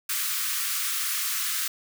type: high-pass noise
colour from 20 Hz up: white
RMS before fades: -28 dBFS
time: 0.09-1.68 s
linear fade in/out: 5 ms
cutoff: 1100 Hz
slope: 96 dB/octave
effects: none